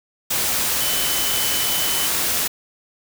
sine tone in noise, 3021 Hz, F#7, 35 cents sharp, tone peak -27 dBFS, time 0.8-2.07 s, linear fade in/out 10 ms, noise white, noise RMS -21 dBFS, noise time 0.3-2.48 s, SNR -9 dB, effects none

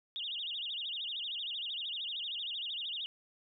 sine tone with vibrato, 3249 Hz, G#7, 39 cents flat, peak -36 dBFS, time 0.16-3.06 s, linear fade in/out 0 ms, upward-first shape sine, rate 13 Hz, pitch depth 260 cents each way, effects none

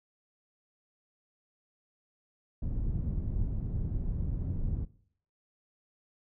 pink low-pass noise, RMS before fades -32 dBFS, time 2.62-4.85 s, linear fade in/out 5 ms, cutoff 150 Hz, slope 12 dB/octave, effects noise-tail reverb RT60 0.6 s tail -20 dB re dry

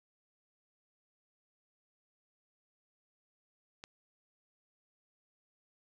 click, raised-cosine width 0.2 ms, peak -28 dBFS, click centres 3.839 s, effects none

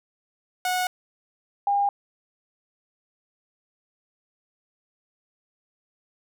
sawtooth / sine tone pair in turn, 732 / 806.3 Hz, F#5 / G5, -19 / +49 cents, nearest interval major second, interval 168 cents, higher second, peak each -19 dBFS, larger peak neither, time 0.65-0.87 / 1.67-1.89 s, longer neither, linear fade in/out 2 ms, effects none

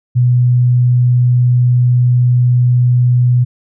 sine tone, 123.47 Hz, B2, in tune, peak -7 dBFS, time 0.15-3.45 s, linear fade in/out 20 ms, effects none

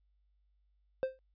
triangle tone with exponential decay, 523.3 Hz, C5, in tune, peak -24 dBFS, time 1.03-1.19 s, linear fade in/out 0 ms, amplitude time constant 33 ms, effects added 50 Hz sine -69 dBFS peak until 1.34 s + resampled to 11025 Hz

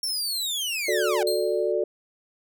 sawtooth linear sweep, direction down, 5500 to 723 Hz, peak -23 dBFS, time 0.03-1.23 s, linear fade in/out 2 ms
sine chord, D major, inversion first, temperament just, 367.1 / 440.5 / 587.3 Hz, F#4 / A4 / D5, -14 / +2 / 0 cents, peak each -26 dBFS, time 0.88-1.84 s, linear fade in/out 5 ms
sawtooth tone with exponential decay, 4186 Hz, C8, in tune, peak -22 dBFS, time 1.27-1.72 s, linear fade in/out 2 ms, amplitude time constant 96 ms
effects none

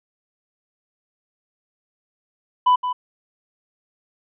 triangle tone with echo, 996 Hz, B5, 14 cents sharp, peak -10 dBFS, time 2.66-2.76 s, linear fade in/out 10 ms, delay 170 ms, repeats 1, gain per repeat -9 dB, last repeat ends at 2.93 s, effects resampled to 8000 Hz

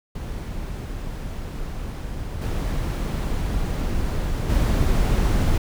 brown noise with level steps, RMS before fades -30 / -24 / -19 dBFS, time 0.15-5.58 s, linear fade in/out 5 ms, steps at 2.41 / 4.49 s, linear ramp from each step 10 ms, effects none

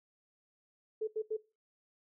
sine tone bursts, 435.7 Hz, A4, 17 cents flat, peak -31 dBFS, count 3, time 1.01-1.369 s, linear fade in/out 10 ms, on 65 ms, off 82 ms, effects noise-tail reverb RT60 0.3 s tail -20 dB re dry

